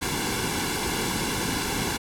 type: noise with comb filter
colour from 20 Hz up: pink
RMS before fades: -27 dBFS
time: 0.01-1.98 s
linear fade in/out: 20 ms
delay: 1.6 ms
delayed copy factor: -0.7
effects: low-pass 12000 Hz 12 dB/octave